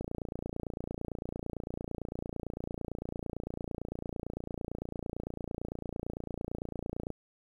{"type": "click train", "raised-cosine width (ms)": 2, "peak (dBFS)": -23, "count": 206, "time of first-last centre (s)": [0.01, 7.103], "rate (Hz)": 28.9, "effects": ["10-bit"]}